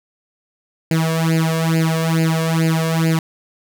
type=tone with flanger; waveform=sawtooth; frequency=162.3 Hz; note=E3; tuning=27 cents flat; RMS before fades=-17 dBFS; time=0.91-3.19 s; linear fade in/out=2 ms; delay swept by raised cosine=0.42 to 1.82 ms; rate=2.3 Hz; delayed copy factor=+0.95; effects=none